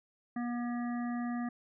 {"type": "harmonic tone", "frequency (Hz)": 240.5, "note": "B3", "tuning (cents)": -46, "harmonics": [1, 3, 5, 7, 8], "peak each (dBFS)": [-33, -43, -47, -50, -51], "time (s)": [0.36, 1.49], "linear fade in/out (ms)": 5, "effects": []}